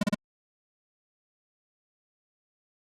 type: tone bursts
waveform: square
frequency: 205.3 Hz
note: G#3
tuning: 20 cents flat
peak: -22 dBFS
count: 3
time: 0.01-0.146 s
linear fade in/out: 5 ms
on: 22 ms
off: 35 ms
effects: low-pass 10000 Hz 12 dB/octave + Opus 48 kbps